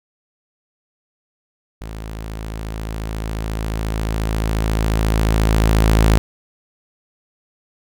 sawtooth tone with level ramp, 54.2 Hz, A1, 25 cents flat, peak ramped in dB -25 to -6 dBFS, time 1.81-6.18 s, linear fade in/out 0 ms, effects none

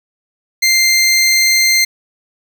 20% pulse tone, 2093 Hz, C7, in tune, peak -4 dBFS, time 0.62-1.85 s, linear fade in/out 10 ms, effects none

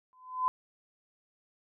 sine tone with exponential growth, 1017 Hz, C6, 50 cents flat, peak -22 dBFS, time 0.13-0.48 s, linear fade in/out 0 ms, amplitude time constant 76 ms, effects none

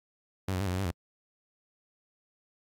sawtooth tone with pitch steps, 95.5 / 91.2 / 99.9 / 90 / 92.4 / 98.5 / 85.9 Hz, G2 / F#2 / G2 / F#2 / F#2 / G2 / F2, -45 / -24 / +33 / -47 / -2 / +9 / -28 cents, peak -25 dBFS, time 0.48-0.914 s, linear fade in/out 5 ms, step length 62 ms, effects AAC 64 kbps

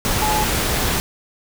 sine tone in noise, 853 Hz, G#5, 46 cents sharp, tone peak -19 dBFS, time 0.22-0.44 s, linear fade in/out 0 ms, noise pink, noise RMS -20 dBFS, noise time 0.05-1 s, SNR -2 dB, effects none

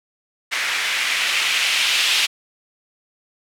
violet noise with low-pass filter sweep, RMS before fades -20 dBFS, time 0.51-2.27 s, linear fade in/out 20 ms, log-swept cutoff 2000 to 3000 Hz, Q 1.9, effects none

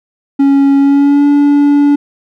triangle tone with pitch glide, 277.2 to 287.6 Hz, C#4 to D4, 0 to -36 cents, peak -3 dBFS, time 0.39-1.96 s, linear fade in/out 10 ms, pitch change +64 cents, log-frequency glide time 0.78-1.26 s, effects none

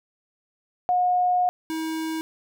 sine / square tone pair in turn, 722 / 319.9 Hz, F#5 / D#4, -43 / +48 cents, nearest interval octave + major second, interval 1409 cents, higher first, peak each -18 / -27 dBFS, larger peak first, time 0.89-1.49 / 1.7-2.21 s, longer first, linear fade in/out 0 ms, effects none

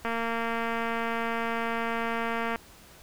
click train, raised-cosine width 0.5 ms, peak -16 dBFS, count 578, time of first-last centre 0.05-2.559 s, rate 230 Hz, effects pink hiss -52 dBFS RMS until 3.02 s

